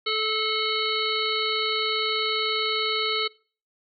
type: harmonic tone with a mistuned harmonic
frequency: 435 Hz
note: A4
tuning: 20 cents flat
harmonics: 1 / 3 / 5 / 7 / 9 / 10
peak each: -30 / -30 / -30 / -30 / -30 / -30 dBFS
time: 0.06-3.28 s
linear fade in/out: 10 ms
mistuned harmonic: 9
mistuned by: -21 cents
effects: noise-tail reverb RT60 0.4 s tail -22 dB re dry